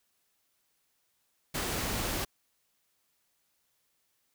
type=noise; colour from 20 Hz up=pink; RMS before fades=-33 dBFS; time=1.54-2.25 s; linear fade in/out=10 ms; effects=white hiss -75 dBFS RMS until 4.34 s